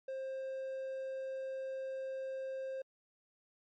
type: tone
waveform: triangle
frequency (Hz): 530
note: C5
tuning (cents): +22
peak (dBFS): -36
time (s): 0.08-2.82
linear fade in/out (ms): 5
effects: MP3 32 kbps